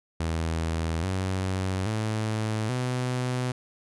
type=tone with pitch steps; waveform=sawtooth; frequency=81.6 / 94.28 / 108.92 / 125.84 Hz; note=E2 / F#2 / A2 / B2; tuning=-17 / +33 / -17 / +33 cents; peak=-22 dBFS; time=0.2-3.52 s; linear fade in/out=5 ms; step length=830 ms; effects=resampled to 24000 Hz